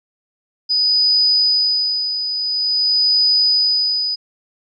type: tone with tremolo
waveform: sine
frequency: 4976 Hz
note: D#8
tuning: 1 cent flat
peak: -11 dBFS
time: 0.69-4.16 s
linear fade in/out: 20 ms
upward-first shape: sine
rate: 0.48 Hz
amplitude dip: 60%
effects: none